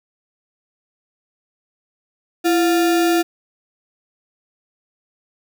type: tone with sample-and-hold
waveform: sine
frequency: 336.8 Hz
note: E4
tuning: 37 cents sharp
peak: -13 dBFS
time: 2.44-3.23 s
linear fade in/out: 20 ms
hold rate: 1050 Hz
effects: none